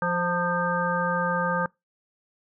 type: harmonic tone with a mistuned harmonic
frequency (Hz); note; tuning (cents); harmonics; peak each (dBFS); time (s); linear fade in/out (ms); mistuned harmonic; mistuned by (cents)
174.61; F3; 0; 1 / 3 / 5 / 7 / 9; -29 / -29 / -29 / -29 / -29; 0.02-1.66; 2; 5; +52
effects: noise-tail reverb RT60 0.2 s tail -24 dB re dry